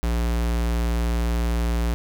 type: tone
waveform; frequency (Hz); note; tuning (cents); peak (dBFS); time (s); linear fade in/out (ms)
square; 58.27; A#1; 0; -21; 0.03-1.94; 0
effects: none